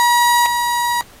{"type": "tone pair in turn", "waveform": "35% pulse", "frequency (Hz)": [959, 959], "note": ["A#5", "A#5"], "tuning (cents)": [49, 49], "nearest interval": "unison", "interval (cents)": 0, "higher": "neither", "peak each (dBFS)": [-9, -14], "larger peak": "first", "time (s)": [[0, 0.46], [0.46, 1.01]], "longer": "second", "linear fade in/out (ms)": 0, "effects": ["pink hiss -45 dBFS RMS until 1.2 s", "AAC 48 kbps"]}